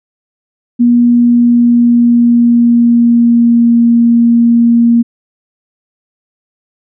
sine tone with pitch glide, 240 to 234.5 Hz, B3 to A#3, -49 to +11 cents, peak -4 dBFS, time 0.79-5.03 s, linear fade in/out 20 ms, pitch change -40 cents, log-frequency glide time 1-3.79 s, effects none

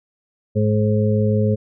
harmonic tone, 106.4 Hz, G#2, 42 cents sharp, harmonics 1 / 2 / 4 / 5, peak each -17 / -20 / -23 / -24 dBFS, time 0.55-1.56 s, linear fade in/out 20 ms, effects none

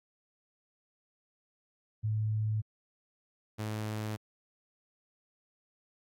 sine / sawtooth tone pair in turn, 108.1 / 107.7 Hz, A2 / A2, -30 / -37 cents, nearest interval unison, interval 7 cents, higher first, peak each -28 / -30 dBFS, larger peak first, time 2.03-2.62 / 3.58-4.17 s, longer neither, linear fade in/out 20 ms, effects AAC 64 kbps

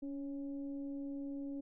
sine tone with frequency modulation, 280.8 Hz, C#4, 22 cents sharp, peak -39 dBFS, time 0.02-1.61 s, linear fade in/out 10 ms, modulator 271 Hz, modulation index 0.45, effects none

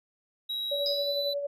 triangle tone with pitch glide, 3856 to 3985 Hz, B7 to B7, -42 to +15 cents, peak -29 dBFS, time 0.49-1.34 s, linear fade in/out 10 ms, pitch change +57 cents, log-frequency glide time 0.75-1.12 s
sine tone with tremolo, 570 Hz, C#5, 48 cents sharp, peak -27 dBFS, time 0.71-1.47 s, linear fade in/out 10 ms, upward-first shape sine, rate 11 Hz, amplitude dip 45%
sine tone with exponential decay, 4978 Hz, D#8, in tune, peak -26 dBFS, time 0.86-1.2 s, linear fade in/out 1 ms, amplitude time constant 72 ms
effects none

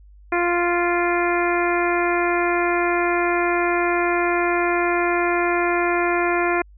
harmonic tone with a mistuned harmonic, 348.6 Hz, F4, 3 cents flat, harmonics 1 / 2 / 3 / 4 / 5 / 6 / 7, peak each -21 / -24 / -26 / -27 / -28 / -29 / -29 dBFS, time 0.32-6.62 s, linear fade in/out 5 ms, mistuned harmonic 7, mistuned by -17 cents, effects added 50 Hz sine -44 dBFS peak until 6.77 s

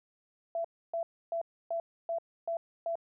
sine tone bursts, 670 Hz, E5, 28 cents sharp, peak -30 dBFS, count 7, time 0.55-2.955 s, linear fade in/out 2 ms, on 95 ms, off 290 ms, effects none

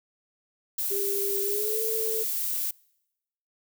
violet noise, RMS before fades -29 dBFS, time 0.78-2.71 s, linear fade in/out 5 ms
sine tone with pitch glide, 399.7 to 443.5 Hz, G4 to A4, +34 to +14 cents, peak -29 dBFS, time 0.9-2.24 s, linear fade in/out 20 ms, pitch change +180 cents, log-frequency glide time 1.45-1.8 s
effects noise-tail reverb RT60 0.9 s tail -26 dB re dry

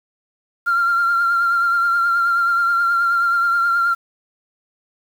sine tone with vibrato, 1383 Hz, F6, 17 cents flat, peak -13 dBFS, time 0.66-3.95 s, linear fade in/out 20 ms, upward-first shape triangle, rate 9.4 Hz, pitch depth 36 cents each way, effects tanh soft clip ceiling -10 dBFS + 7-bit

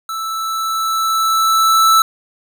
square tone with level ramp, 1318.5 Hz, E6, in tune, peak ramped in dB -22 to -8 dBFS, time 0.09-2.02 s, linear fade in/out 2 ms, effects none

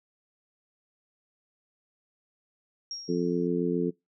sine tone with exponential decay, 5588 Hz, F8, in tune, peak -32 dBFS, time 2.91-3.47 s, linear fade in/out 1 ms, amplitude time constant 120 ms
harmonic tone, 87.31 Hz, F2, in tune, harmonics 2 / 3 / 4 / 5, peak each -30 / -30 / -30 / -30 dBFS, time 3.08-3.91 s, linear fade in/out 20 ms
effects noise-tail reverb RT60 0.2 s tail -24 dB re dry

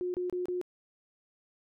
sine tone bursts, 359.8 Hz, F#4, 48 cents flat, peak -30 dBFS, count 4, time 0.01-0.614 s, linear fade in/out 0 ms, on 130 ms, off 28 ms, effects none

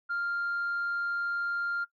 sine tone, 1396.9 Hz, F6, in tune, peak -27 dBFS, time 0.09-1.85 s, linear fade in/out 20 ms, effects noise-tail reverb RT60 0.1 s tail -18 dB re dry + tanh soft clip ceiling -26 dBFS

